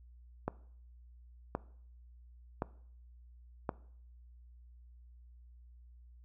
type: click train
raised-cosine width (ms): 1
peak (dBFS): -19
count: 4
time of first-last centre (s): 0.48-3.692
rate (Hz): 0.934
effects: noise-tail reverb RT60 0.6 s tail -20 dB re dry + added 60 Hz sine -54 dBFS peak until 6.24 s